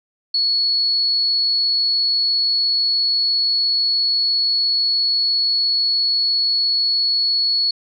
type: tone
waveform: sine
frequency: 4383 Hz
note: C#8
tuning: 20 cents flat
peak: -15 dBFS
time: 0.34-7.71 s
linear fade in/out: 5 ms
effects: none